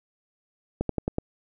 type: slowing click train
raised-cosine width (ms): 2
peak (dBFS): -12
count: 5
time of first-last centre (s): 0.81-1.184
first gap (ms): 83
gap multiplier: 1.08
effects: none